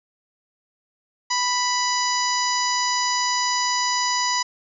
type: harmonic tone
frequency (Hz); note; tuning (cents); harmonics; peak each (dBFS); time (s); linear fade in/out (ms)
987.8; B5; 0; 1 / 2 / 3 / 4 / 5 / 6 / 7; -23 / -28 / -34 / -33 / -26 / -29 / -31; 1.3-4.43; 10
effects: none